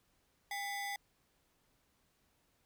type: ring-modulated tone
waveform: 40% pulse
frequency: 1400 Hz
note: F6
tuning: 4 cents sharp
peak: -34 dBFS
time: 0.51-0.96 s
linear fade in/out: 2 ms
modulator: 595 Hz
effects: pink hiss -75 dBFS RMS until 2.65 s